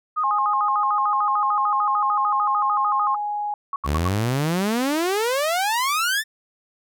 sine tone with vibrato, 1152 Hz, D6, 34 cents flat, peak -19 dBFS, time 0.16-3.16 s, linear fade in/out 20 ms, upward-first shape square, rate 6.7 Hz, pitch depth 130 cents each way
sine tone, 830.6 Hz, G#5, in tune, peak -23 dBFS, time 0.24-3.54 s, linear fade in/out 2 ms
sine tone bursts, 1116 Hz, C#6, 11 cents sharp, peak -23 dBFS, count 4, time 3.73-4.081 s, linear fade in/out 2 ms, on 30 ms, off 77 ms
sawtooth exponential sweep, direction up, 66.4 to 1820 Hz, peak -16 dBFS, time 3.84-6.24 s, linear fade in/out 50 ms
effects none

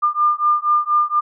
sine beating tone pair, 1200 / 1204.2 Hz, D6 / D6, +37 / +43 cents, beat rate 4.2 Hz, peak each -17 dBFS, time 0.02-1.21 s, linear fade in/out 20 ms, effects none

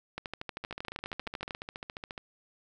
two click trains, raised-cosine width 0.3 ms, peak -20 / -23 dBFS, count 18 / 23, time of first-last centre 0.18-1.508 / 0.64-2.178 s, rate 12.8 / 14.3 Hz, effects none

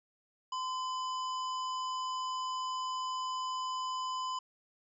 harmonic tone with a mistuned harmonic, 1000 Hz, B5, 21 cents sharp, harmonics 1 / 3 / 5 / 7, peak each -34 / -44 / -48 / -51 dBFS, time 0.52-4.39 s, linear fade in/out 5 ms, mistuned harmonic 1, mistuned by +47 cents, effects none

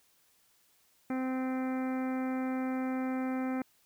harmonic tone with a mistuned harmonic, 259.1 Hz, C4, 17 cents flat, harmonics 1 / 2 / 3 / 4 / 5 / 6 / 7 / 8 / 9, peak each -31 / -41 / -42 / -50 / -47 / -50 / -53 / -50 / -53 dBFS, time 1.1-3.62 s, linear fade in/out 2 ms, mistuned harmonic 9, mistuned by +25 cents, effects white hiss -68 dBFS RMS until 3.85 s

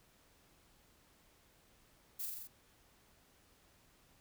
violet noise with echo, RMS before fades -41 dBFS, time 2.19-2.26 s, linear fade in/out 10 ms, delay 43 ms, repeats 5, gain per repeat -2 dB, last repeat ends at 2.475 s, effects pink hiss -68 dBFS RMS until 4.2 s

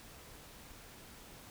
silence, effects pink hiss -54 dBFS RMS until 1.5 s

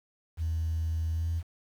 sine tone with pitch glide, 81.1 to 83.09 Hz, E2 to E2, -28 to +14 cents, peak -26 dBFS, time 0.37-1.43 s, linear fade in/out 50 ms, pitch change +42 cents, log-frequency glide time 1.13-1.28 s, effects tanh soft clip ceiling -24 dBFS + 9-bit

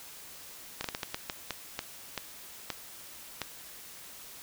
slowing click train, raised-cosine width 0.2 ms, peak -15 dBFS, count 12, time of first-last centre 0.81-3.417 s, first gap 33 ms, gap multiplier 1.36, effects white hiss -48 dBFS RMS until 4.42 s

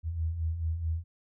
sine beating tone pair, 77.78 / 82.38 Hz, D#2 / E2, 0 / -1 cents, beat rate 4.6 Hz, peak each -37 / -29 dBFS, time 0.03-1.04 s, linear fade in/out 50 ms, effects none

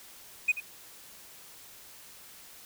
sine tone with echo, 2489 Hz, D#7, in tune, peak -18 dBFS, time 0.48-0.52 s, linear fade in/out 10 ms, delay 85 ms, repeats 1, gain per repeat -15 dB, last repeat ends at 0.605 s, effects tanh soft clip ceiling -20 dBFS + white hiss -51 dBFS RMS until 2.65 s

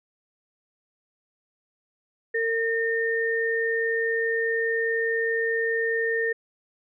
sine tone pair together, 456.2 / 1824.8 Hz, A#4 / A#6, -37 / -37 cents, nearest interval 2 octaves, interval 2400 cents, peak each -25 dBFS, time 2.34-6.33 s, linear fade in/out 10 ms, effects none

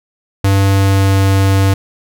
square tone with pitch glide, 98 to 97.21 Hz, G2 to G2, 0 to -14 cents, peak -9 dBFS, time 0.44-1.74 s, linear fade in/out 5 ms, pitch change -14 cents, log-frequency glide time 0.6-1.16 s, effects none

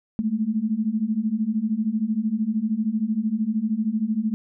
sine beating tone pair, 209.9 / 222.9 Hz, G#3 / A3, +19 / +23 cents, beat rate 13 Hz, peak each -25 / -23 dBFS, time 0.19-4.34 s, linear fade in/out 0 ms, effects none

